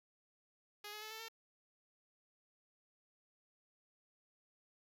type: tone with pitch steps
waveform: 5% pulse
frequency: 415.3 / 424 / 432.9 / 442 / 451.3 Hz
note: G#4 / G#4 / A4 / A4 / A4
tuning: 0 / +36 / -28 / +8 / +44 cents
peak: -35 dBFS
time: 0.84-1.285 s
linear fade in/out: 5 ms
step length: 89 ms
effects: none